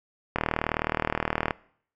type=click train; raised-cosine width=0.5 ms; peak=-9 dBFS; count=46; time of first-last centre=0.36-1.508 s; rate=39.2 Hz; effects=noise-tail reverb RT60 0.6 s tail -21 dB re dry